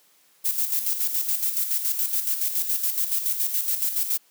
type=noise with tremolo; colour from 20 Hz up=violet; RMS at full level=-23 dBFS; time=0.44-4.18 s; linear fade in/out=20 ms; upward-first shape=square; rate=7.1 Hz; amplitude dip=55%; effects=white hiss -60 dBFS RMS until 4.3 s + high-pass 200 Hz 12 dB/octave